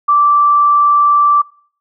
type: tone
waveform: sine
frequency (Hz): 1168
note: D6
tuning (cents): -10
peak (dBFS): -7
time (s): 0.08-1.42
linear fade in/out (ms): 10
effects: noise-tail reverb RT60 0.5 s tail -22 dB re dry